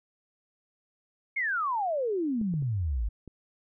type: exponential sweep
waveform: sine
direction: down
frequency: 2222 to 49 Hz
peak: -26 dBFS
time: 1.36-3.09 s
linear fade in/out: 10 ms
type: clicks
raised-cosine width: 3 ms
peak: -28 / -27 / -32 / -31 dBFS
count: 4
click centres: 2.414 / 2.539 / 2.624 / 3.277 s
effects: none